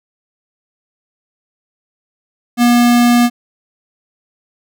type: tone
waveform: square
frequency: 240.4 Hz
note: B3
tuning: 46 cents flat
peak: -8 dBFS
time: 2.57-3.3 s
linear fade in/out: 50 ms
effects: none